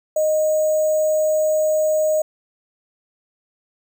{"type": "tone with sample-and-hold", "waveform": "sine", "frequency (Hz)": 619, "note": "D#5", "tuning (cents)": -9, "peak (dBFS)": -15, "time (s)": [0.16, 2.22], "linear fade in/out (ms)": 5, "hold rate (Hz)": 7350, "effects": []}